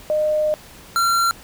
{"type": "tone pair in turn", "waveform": ["sine", "square"], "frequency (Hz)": [611, 1368.8], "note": ["D#5", "F6"], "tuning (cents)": [-32, -35], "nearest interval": "octave + major second", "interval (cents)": 1397, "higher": "second", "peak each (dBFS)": -16, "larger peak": "neither", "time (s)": [[0.1, 0.54], [0.96, 1.31]], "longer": "first", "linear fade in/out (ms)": 0, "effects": ["pink hiss -43 dBFS RMS until 1.43 s"]}